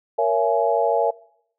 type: chord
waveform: sine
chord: A# half-diminished seventh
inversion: none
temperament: just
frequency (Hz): 466.2 / 559.4 / 671.3 / 839.1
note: A#4 / C#5 / E5 / G#5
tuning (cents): 0 / +16 / +31 / +18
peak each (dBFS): -22 / -23 / -22 / -23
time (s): 0.18-1.11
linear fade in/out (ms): 10
effects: noise-tail reverb RT60 0.7 s tail -22 dB re dry